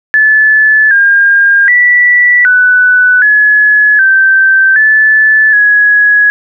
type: tone with pitch steps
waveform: sine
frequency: 1733 / 1611 / 1958 / 1492 / 1699 / 1556 / 1740 / 1675 Hz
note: A6 / G6 / B6 / F#6 / G#6 / G6 / A6 / G#6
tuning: -27 / +47 / -15 / +14 / +39 / -13 / -20 / +14 cents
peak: -3 dBFS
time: 0.14-6.3 s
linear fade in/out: 0 ms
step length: 770 ms
effects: none